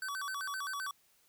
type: tone with vibrato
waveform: square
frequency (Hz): 1318.5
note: E6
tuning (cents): 0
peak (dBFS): -37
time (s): 0.02-0.91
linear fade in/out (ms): 2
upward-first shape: square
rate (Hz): 7.7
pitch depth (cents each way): 260
effects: white hiss -69 dBFS RMS until 1.28 s